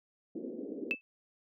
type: band-pass noise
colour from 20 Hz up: pink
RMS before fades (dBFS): -41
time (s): 0.35-0.95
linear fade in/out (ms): 5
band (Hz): 230 to 490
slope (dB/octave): 48
type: tone with exponential decay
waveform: sine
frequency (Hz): 2632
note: E7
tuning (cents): -3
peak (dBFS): -24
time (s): 0.91-1.01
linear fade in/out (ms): 0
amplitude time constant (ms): 21
effects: none